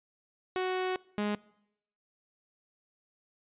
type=tone pair in turn; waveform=sawtooth; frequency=370.5 / 207.9 Hz; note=F#4 / G#3; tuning=+2 / +2 cents; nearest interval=minor seventh; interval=1000 cents; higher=first; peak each=-25 dBFS; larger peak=neither; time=0.56-0.96 / 1.18-1.35 s; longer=first; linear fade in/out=0 ms; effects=noise-tail reverb RT60 0.8 s tail -23 dB re dry + resampled to 8000 Hz